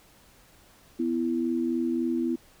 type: tone pair together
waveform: sine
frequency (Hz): 249.6 / 333.2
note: B3 / E4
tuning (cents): +19 / +19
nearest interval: perfect fourth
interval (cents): 500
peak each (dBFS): -27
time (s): 0.99-2.36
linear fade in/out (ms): 10
effects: pink hiss -57 dBFS RMS until 2.6 s